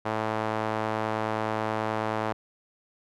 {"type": "tone with band-pass filter", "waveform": "sawtooth", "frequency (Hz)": 109.4, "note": "A2", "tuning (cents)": -9, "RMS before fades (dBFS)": -29, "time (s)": [0.05, 2.33], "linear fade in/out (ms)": 10, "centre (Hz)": 880, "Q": 1.1, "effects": []}